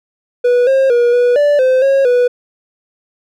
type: tone with pitch steps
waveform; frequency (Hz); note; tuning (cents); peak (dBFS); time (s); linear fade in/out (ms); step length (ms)
triangle; 489.3 / 535 / 479.1 / 487.9 / 583 / 516 / 545 / 491.1; B4 / C5 / A#4 / B4 / D5 / C5 / C#5 / B4; -16 / +38 / +47 / -21 / -13 / -24 / -29 / -10; -6; 0.44-2.28; 10; 230
effects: none